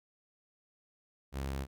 sawtooth tone, 67.9 Hz, C#2, 35 cents flat, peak -31 dBFS, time 1.32-1.67 s, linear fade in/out 50 ms, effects none

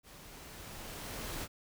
pink noise with level ramp, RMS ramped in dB -54 to -39 dBFS, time 0.03-1.48 s, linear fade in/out 50 ms, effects none

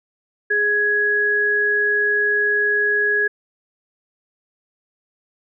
sine tone pair together, 416.5 / 1669.3 Hz, G#4 / G#6, +5 / +8 cents, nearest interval 2 octaves, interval 2403 cents, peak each -23 / -16 dBFS, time 0.5-3.28 s, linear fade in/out 10 ms, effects none

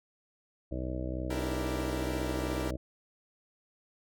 harmonic tone, 63.1 Hz, B1, 38 cents sharp, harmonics 1 / 2 / 3 / 4 / 5 / 6 / 7 / 8 / 9 / 10, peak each -36 / -40 / -45 / -44 / -39 / -50 / -49 / -47 / -43 / -46 dBFS, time 0.71-2.77 s, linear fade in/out 10 ms
sawtooth chord, E half-diminished seventh, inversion third, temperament equal, 293.7 / 329.6 / 392 / 466.2 Hz, D4 / E4 / G4 / Bb4, 0 / 0 / 0 / 0 cents, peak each -36 / -35 / -38 / -37 dBFS, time 1.3-2.71 s, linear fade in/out 5 ms
effects none

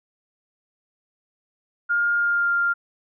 sine tone with pitch glide, 1413 to 1396.8 Hz, F6 to F6, +20 to 0 cents, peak -18 dBFS, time 1.89-2.74 s, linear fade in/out 20 ms, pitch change -20 cents, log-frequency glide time 2.17-2.51 s, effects none

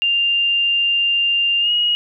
sine tone with pitch glide, 2794 to 2888 Hz, F7 to F#7, 0 to -43 cents, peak -14 dBFS, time 0.02-1.95 s, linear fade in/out 0 ms, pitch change +57 cents, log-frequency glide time 1.6-1.71 s, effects none

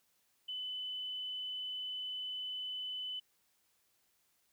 sine tone, 3010 Hz, F#7, 29 cents sharp, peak -38 dBFS, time 0.48-3.2 s, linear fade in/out 10 ms, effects white hiss -75 dBFS RMS until 4.52 s

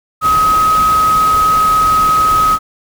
sine tone in noise, 1268 Hz, D#6, 32 cents sharp, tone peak -8 dBFS, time 0.21-2.59 s, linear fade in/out 50 ms, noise pink, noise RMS -23 dBFS, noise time 0.21-2.59 s, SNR +12 dB, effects none

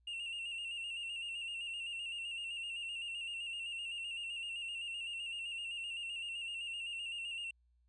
triangle tone with vibrato, 2773 Hz, F7, 13 cents flat, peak -38 dBFS, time 0.07-7.51 s, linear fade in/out 5 ms, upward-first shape square, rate 7.8 Hz, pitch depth 40 cents each way, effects added 60 Hz sine -69 dBFS peak until 7.88 s + resampled to 22050 Hz

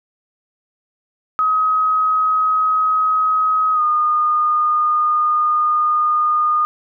sine tone with pitch glide, 1267 to 1223.1 Hz, D#6 to D#6, +31 to -30 cents, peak -13 dBFS, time 1.39-6.65 s, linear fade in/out 0 ms, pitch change -61 cents, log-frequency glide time 3.73-3.82 s, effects none

